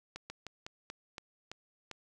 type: slowing click train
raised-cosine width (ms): 0.2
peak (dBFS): -25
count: 8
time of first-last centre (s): 0.16-1.913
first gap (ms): 140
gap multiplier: 1.19
effects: none